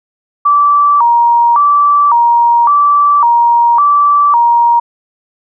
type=tone with vibrato; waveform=sine; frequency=1046 Hz; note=C6; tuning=1 cent flat; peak=-5 dBFS; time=0.45-4.8 s; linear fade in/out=10 ms; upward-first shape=square; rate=0.9 Hz; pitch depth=180 cents each way; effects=none